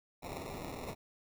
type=noise with sample-and-hold; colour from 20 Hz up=blue; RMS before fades=-43 dBFS; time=0.22-0.95 s; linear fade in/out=20 ms; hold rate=1575 Hz; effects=none